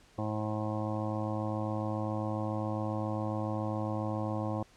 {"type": "harmonic tone", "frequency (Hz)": 107.3, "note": "A2", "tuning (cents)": -43, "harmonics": [1, 2, 3, 5, 6, 7, 8, 9, 10], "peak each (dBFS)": [-35, -38, -38, -39, -44, -42, -46, -46, -45], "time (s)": [0.18, 4.63], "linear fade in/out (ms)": 5, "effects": ["pink hiss -61 dBFS RMS until 4.76 s", "low-pass 8000 Hz 12 dB/octave"]}